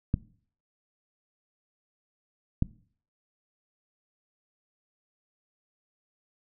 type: clicks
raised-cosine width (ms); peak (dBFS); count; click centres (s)
5; -11; 2; 0.141 / 2.624
effects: noise-tail reverb RT60 0.5 s tail -20 dB re dry